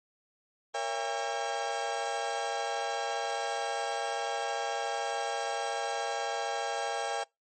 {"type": "chord", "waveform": "35% pulse", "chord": "A# diminished seventh", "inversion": "none", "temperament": "just", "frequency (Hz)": [466.2, 559.4, 671.3, 805.5], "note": ["A#4", "C#5", "E5", "G5"], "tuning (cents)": [0, 16, 31, 47], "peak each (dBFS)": [-37, -37, -36, -32], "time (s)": [0.74, 7.24], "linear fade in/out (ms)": 10, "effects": ["noise-tail reverb RT60 0.2 s tail -25 dB re dry", "MP3 32 kbps"]}